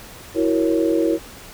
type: chord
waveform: sine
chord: F# dominant seventh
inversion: third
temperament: equal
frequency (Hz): 329.6 / 370 / 466.2 / 554.4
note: E4 / F#4 / A#4 / C#5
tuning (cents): 0 / 0 / 0 / 0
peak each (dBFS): -18 / -24 / -22 / -24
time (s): 0.34-1.19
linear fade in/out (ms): 50
effects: pink hiss -40 dBFS RMS until 1.53 s